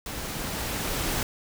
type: noise with level ramp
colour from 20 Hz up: pink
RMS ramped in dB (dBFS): -35 to -27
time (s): 0.06-1.23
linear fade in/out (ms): 2
effects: none